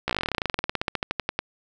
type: slowing click train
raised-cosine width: 0.3 ms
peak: -8 dBFS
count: 30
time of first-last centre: 0.08-1.39 s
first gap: 15 ms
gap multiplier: 1.07
effects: none